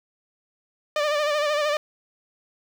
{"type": "tone with vibrato", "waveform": "sawtooth", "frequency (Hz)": 595, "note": "D5", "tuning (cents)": 22, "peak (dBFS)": -17, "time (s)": [0.96, 1.77], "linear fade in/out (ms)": 2, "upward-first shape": "sine", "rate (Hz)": 13, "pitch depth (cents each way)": 51, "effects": ["low-pass 5000 Hz 12 dB/octave", "8-bit"]}